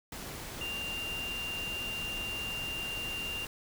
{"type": "tone in noise", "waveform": "sine", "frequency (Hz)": 2787, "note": "F7", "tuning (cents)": -4, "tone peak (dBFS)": -35, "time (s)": [0.61, 3.45], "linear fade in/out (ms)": 2, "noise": "pink", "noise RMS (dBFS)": -42, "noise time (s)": [0.12, 3.47], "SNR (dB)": 4, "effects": []}